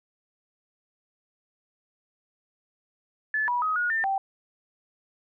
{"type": "tone with pitch steps", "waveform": "sine", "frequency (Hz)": [1732, 973, 1262, 1445, 1796, 779], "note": ["A6", "B5", "D#6", "F#6", "A6", "G5"], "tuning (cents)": [-28, -26, 24, -41, 35, -11], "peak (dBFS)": -23, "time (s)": [3.34, 4.18], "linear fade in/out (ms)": 2, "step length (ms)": 140, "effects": []}